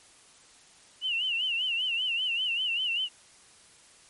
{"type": "tone with vibrato", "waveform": "sine", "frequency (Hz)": 2878, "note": "F#7", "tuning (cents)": -49, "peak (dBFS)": -26, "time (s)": [1.01, 3.09], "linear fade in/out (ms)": 50, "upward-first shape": "sine", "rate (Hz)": 5.1, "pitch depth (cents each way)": 120, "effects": ["white hiss -56 dBFS RMS until 4.09 s", "MP3 48 kbps"]}